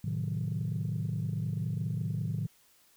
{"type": "chord", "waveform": "sine", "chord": "A diminished seventh", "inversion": "none", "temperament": "equal", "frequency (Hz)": [110, 130.81, 155.56, 185], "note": ["A2", "C3", "Eb3", "Gb3"], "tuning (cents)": [0, 0, 0, 0], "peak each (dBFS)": [-33, -37, -33, -38], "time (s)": [0.04, 2.47], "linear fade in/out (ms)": 5, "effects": ["tanh soft clip ceiling -24 dBFS", "white hiss -64 dBFS RMS until 2.96 s"]}